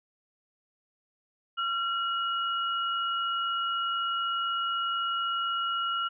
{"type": "tone pair together", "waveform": "sine", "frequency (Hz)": [1368, 2899], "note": ["F6", "F#7"], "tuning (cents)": [-36, -36], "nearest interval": "octave + minor second", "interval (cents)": 1300, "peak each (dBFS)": [-28, -33], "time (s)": [1.57, 6.09], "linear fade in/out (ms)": 20, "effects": []}